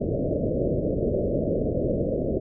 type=low-pass noise; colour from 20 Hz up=white; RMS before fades=-25 dBFS; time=0-2.4 s; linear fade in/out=20 ms; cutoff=620 Hz; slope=96 dB/octave; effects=none